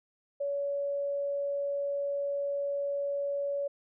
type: tone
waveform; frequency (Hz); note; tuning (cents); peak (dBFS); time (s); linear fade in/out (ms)
sine; 565; C#5; +33; -29; 0.4-3.68; 10
effects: none